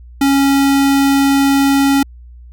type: tone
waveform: square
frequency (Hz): 276.3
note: C#4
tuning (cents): -6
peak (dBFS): -10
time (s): 0.21-2.03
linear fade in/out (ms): 5
effects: added 60 Hz sine -34 dBFS peak until 2.52 s